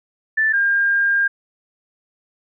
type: tone pair in turn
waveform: sine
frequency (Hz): 1760 / 1606.8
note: A6 / G6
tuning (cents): 0 / +42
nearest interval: major second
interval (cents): 158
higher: first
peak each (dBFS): -14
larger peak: neither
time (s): 0.37-0.53 / 0.53-1.28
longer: second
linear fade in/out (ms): 10
effects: none